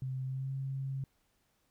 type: tone with pitch glide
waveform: sine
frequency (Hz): 130.81 to 134.88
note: C3 to C#3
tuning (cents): 0 to -47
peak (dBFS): -34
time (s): 0.02-1.04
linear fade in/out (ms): 2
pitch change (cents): +53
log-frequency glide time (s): 0.25-0.52
effects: pink hiss -75 dBFS RMS until 1.7 s